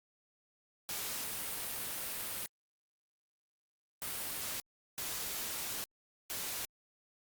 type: noise bursts at uneven times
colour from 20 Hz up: white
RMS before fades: -39 dBFS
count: 4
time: 0.89-2.46 / 4.02-4.6 / 4.98-5.84 / 6.3-6.65 s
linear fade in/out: 0 ms
effects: Opus 48 kbps